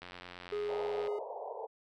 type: click train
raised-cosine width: 0.3 ms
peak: -30 dBFS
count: 95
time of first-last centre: 0.02-1.073 s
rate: 89.3 Hz
type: tone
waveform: triangle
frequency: 415.3 Hz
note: G#4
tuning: in tune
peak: -31 dBFS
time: 0.52-1.19 s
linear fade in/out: 5 ms
type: band-pass noise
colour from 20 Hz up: pink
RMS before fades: -42 dBFS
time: 0.68-1.67 s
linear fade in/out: 20 ms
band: 420 to 960 Hz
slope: 96 dB/octave
effects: none